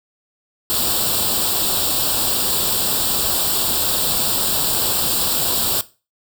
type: noise with comb filter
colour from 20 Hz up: white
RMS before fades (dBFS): -19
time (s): 0.7-5.81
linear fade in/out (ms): 0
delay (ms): 0.24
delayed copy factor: +0.8
effects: noise-tail reverb RT60 0.3 s tail -17 dB re dry